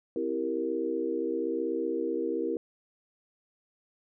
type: chord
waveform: sine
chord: C dominant seventh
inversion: none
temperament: equal with one note detuned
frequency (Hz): 261.6 / 329.6 / 390.6 / 466.2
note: C4 / E4 / G4 / Bb4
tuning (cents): 0 / 0 / -6 / 0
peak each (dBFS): -37 / -32 / -34 / -32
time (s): 0.16-2.57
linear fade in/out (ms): 2
effects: none